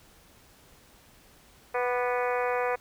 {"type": "harmonic tone with a mistuned harmonic", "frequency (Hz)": 246.9, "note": "B3", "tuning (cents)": 0, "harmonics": [2, 3, 4, 5, 6, 7, 8, 9, 10], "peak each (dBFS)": [-28, -32, -34, -36, -38, -39, -40, -41, -42], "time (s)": [1.74, 2.76], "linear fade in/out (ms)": 10, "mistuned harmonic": 5, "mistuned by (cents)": -35, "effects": ["pink hiss -57 dBFS RMS until 2.8 s"]}